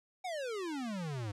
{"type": "exponential sweep", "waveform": "square", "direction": "down", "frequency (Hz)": [767, 98], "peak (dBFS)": -37, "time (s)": [0.24, 1.32], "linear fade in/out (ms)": 10, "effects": ["low-pass 8000 Hz 12 dB/octave"]}